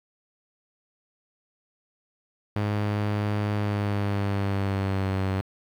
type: tone with pitch glide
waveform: sawtooth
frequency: 103.83 to 95.76 Hz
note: G#2 to G2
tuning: 0 to -40 cents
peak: -20 dBFS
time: 2.56-5.41 s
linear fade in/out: 0 ms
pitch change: -140 cents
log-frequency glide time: 3.53-5.16 s
effects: low-pass 3000 Hz 12 dB/octave + 9-bit